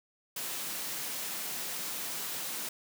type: high-pass noise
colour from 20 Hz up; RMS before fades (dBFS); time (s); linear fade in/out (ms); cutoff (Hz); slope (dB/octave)
white; -37; 0.36-2.69; 5; 130; 48
effects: none